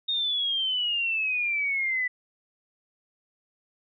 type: exponential sweep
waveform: sine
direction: down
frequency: 3716 to 1974 Hz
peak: -24 dBFS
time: 0.08-2.08 s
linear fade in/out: 10 ms
effects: none